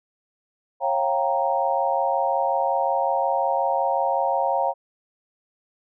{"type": "chord", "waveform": "sine", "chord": "G half-diminished seventh", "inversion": "second", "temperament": "equal with one note detuned", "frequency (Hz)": [545.8, 698.5, 784, 932.3], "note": ["Db5", "F5", "G5", "Bb5"], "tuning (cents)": [-27, 0, 0, 0], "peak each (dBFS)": -25, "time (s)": [0.8, 4.74], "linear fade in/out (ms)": 50, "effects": []}